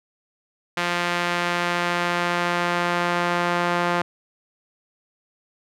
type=tone with band-pass filter sweep; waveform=sawtooth; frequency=174.61 Hz; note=F3; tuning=in tune; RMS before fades=-23 dBFS; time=0.77-4.02 s; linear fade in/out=5 ms; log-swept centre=2000 to 1200 Hz; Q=0.85; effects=none